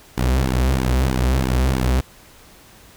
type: tone with flanger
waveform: sawtooth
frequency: 64.2 Hz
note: C2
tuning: 32 cents flat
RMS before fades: -18 dBFS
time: 0.17-2.01 s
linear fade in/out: 10 ms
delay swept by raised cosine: 1.5 to 6.9 ms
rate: 3.1 Hz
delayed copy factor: -1
effects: pink hiss -47 dBFS RMS until 2.96 s